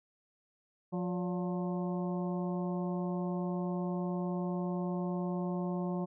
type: harmonic tone with a mistuned harmonic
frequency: 178.2 Hz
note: F3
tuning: 35 cents sharp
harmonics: 1 / 2 / 3 / 4 / 5 / 6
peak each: -33 / -39 / -43 / -45 / -47 / -49 dBFS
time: 0.92-6.06 s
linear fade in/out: 20 ms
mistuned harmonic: 3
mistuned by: +100 cents
effects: none